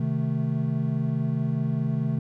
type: chord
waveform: triangle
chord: A diminished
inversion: first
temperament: equal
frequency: 130.81 / 155.56 / 220 Hz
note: C3 / Eb3 / A3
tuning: 0 / 0 / 0 cents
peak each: -25 / -25 / -27 dBFS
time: 0-2.19 s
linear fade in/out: 5 ms
effects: none